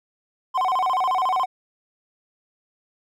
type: tone with vibrato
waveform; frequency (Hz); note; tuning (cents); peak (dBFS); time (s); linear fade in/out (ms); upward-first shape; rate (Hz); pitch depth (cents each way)
triangle; 882; A5; +4; -17; 0.54-1.46; 20; square; 14; 290
effects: none